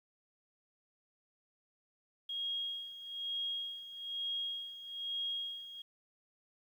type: tone with tremolo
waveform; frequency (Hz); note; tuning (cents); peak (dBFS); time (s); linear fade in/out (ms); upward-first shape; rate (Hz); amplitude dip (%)
sine; 3272; G#7; -26; -34; 2.29-5.82; 5; sine; 1.1; 75
effects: 11-bit